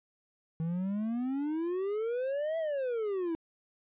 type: exponential two-way sweep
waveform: triangle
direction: up then down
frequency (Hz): 159.2 to 663 to 320.3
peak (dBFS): -28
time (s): 0.6-3.35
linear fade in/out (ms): 0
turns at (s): 2.58
effects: resampled to 8000 Hz